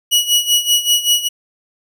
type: tone with tremolo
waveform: sawtooth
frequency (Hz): 2919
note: F#7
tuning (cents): -24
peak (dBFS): -6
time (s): 0.11-1.29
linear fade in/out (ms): 20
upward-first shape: sine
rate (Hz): 5.2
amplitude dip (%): 80
effects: none